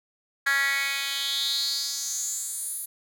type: tone with high-pass filter sweep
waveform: 10% pulse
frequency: 276.8 Hz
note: C#4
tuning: 2 cents flat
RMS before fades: -28 dBFS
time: 0.46-2.86 s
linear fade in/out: 10 ms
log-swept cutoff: 1700 to 11000 Hz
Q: 4.9
effects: none